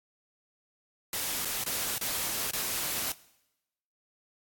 white noise with dropouts, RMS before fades -32 dBFS, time 1.13-3.12 s, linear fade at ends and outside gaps 2 ms, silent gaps 1.449-1.453 / 1.639-1.662 / 1.982-2.011 / 2.508-2.533 s, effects noise-tail reverb RT60 0.9 s tail -20 dB re dry + AAC 64 kbps

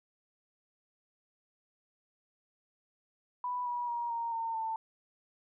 sine tone with pitch steps, 987.8 / 968 / 948.7 / 929.7 / 911.1 / 892.8 Hz, B5 / B5 / A#5 / A#5 / A#5 / A5, 0 / -35 / +30 / -5 / -40 / +25 cents, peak -32 dBFS, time 3.44-4.76 s, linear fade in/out 2 ms, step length 220 ms, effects none

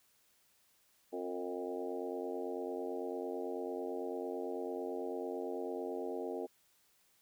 harmonic tone with a mistuned harmonic, 89 Hz, F2, 33 cents sharp, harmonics 3 / 4 / 5 / 6 / 7 / 8 / 9, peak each -45 / -42 / -41 / -51 / -46 / -51 / -49 dBFS, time 1.12-6.47 s, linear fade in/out 20 ms, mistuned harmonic 5, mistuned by +35 cents, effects white hiss -71 dBFS RMS until 7.21 s

